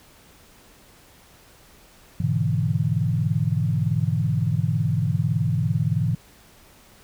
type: chord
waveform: sine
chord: E dominant seventh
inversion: first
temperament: equal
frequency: 103.83 / 123.47 / 146.83 / 164.81 Hz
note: G#2 / B2 / D3 / E3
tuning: 0 / 0 / 0 / 0 cents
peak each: -25 dBFS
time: 2.2-6.15 s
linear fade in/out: 5 ms
effects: pink hiss -52 dBFS RMS until 7.03 s